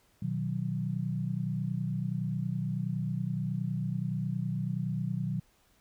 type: chord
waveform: sine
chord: B major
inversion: none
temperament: equal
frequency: 123.47 / 155.56 / 185 Hz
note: B2 / D#3 / F#3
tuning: 0 / 0 / 0 cents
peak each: -34 dBFS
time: 0.22-5.4 s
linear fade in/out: 5 ms
effects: pink hiss -67 dBFS RMS until 5.8 s